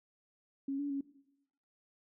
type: tone with pitch steps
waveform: sine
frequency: 274.6 / 286.2 / 277.2 Hz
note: C#4 / D4 / C#4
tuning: -16 / -45 / 0 cents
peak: -33 dBFS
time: 0.68-1.01 s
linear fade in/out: 5 ms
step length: 110 ms
effects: noise-tail reverb RT60 0.8 s tail -17 dB re dry